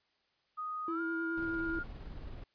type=tone with pitch glide; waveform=sine; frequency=1244.5 to 1413.1 Hz; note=D#6 to F6; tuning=0 to +20 cents; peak=-36 dBFS; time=0.57-1.84 s; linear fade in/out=20 ms; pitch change=+220 cents; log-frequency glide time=0.89-1.01 s
type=tone with vibrato; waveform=triangle; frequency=329.6 Hz; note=E4; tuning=in tune; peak=-33 dBFS; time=0.88-1.79 s; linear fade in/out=2 ms; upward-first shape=triangle; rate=9.5 Hz; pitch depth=23 cents each way
type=noise with tremolo; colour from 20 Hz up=brown; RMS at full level=-43 dBFS; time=1.37-2.44 s; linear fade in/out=5 ms; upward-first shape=triangle; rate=19 Hz; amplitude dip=35%
effects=white hiss -75 dBFS RMS until 2.54 s + resampled to 11025 Hz